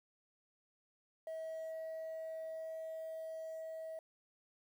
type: tone with level ramp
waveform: sine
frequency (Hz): 643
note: E5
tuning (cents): -43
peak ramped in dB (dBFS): -38 to -41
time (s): 1.27-3.99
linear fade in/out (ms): 2
effects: tanh soft clip ceiling -40 dBFS + 11-bit